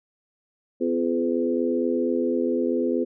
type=harmonic tone with a mistuned harmonic; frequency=84.4 Hz; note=E2; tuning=41 cents sharp; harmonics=3 / 4 / 5 / 6; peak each=-25 / -26 / -27 / -28 dBFS; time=0.8-3.05 s; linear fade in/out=20 ms; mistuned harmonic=4; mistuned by=+19 cents; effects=none